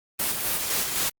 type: noise with tremolo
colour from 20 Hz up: white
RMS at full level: -25 dBFS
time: 0.19-1.1 s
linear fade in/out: 10 ms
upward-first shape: square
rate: 3.9 Hz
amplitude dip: 35%
effects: Opus 24 kbps